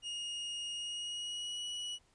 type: tone with pitch glide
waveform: 40% pulse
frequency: 2862 to 2929 Hz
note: F7 to F#7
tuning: +42 to -18 cents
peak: -37 dBFS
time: 0.02-1.99 s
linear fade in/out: 50 ms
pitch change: +40 cents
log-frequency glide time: 0.73-1.68 s
effects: pink hiss -70 dBFS RMS until 2.14 s + resampled to 22050 Hz